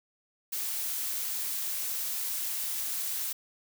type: noise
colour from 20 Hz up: blue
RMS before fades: -33 dBFS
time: 0.52-3.33 s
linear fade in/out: 10 ms
effects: none